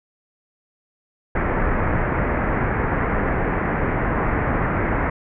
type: low-pass noise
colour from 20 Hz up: pink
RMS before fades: -21 dBFS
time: 1.35-5.1 s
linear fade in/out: 5 ms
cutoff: 2100 Hz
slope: 48 dB/octave
effects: none